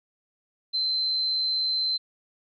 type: tone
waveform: sine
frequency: 4088 Hz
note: C8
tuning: 41 cents flat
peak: -23 dBFS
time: 0.73-1.98 s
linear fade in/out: 20 ms
effects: none